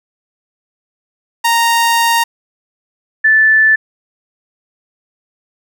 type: tone pair in turn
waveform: sawtooth / sine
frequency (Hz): 929 / 1753.7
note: A#5 / A6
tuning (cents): -6 / -6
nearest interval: major seventh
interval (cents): 1100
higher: second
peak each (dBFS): -6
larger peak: neither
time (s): 1.44-2.24 / 3.24-3.76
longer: first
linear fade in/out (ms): 10
effects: none